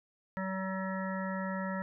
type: harmonic tone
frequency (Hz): 190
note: F#3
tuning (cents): +46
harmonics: 1 / 3 / 5 / 7 / 9 / 10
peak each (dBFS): -35 / -40 / -42 / -43 / -45 / -45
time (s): 0.37-1.82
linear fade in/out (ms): 0
effects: none